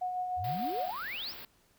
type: tone with tremolo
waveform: sine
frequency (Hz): 730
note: F#5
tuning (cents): -24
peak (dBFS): -30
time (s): 0.01-0.91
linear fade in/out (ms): 10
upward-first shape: sine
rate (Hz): 6.6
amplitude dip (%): 35
type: exponential sweep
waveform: sine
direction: up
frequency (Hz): 73 to 5920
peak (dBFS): -36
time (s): 0.36-1.34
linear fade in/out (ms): 50
type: band-stop noise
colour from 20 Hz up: white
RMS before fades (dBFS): -46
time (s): 0.44-1.45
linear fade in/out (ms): 2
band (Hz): 5000 to 14000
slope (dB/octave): 96
effects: pink hiss -67 dBFS RMS until 1.78 s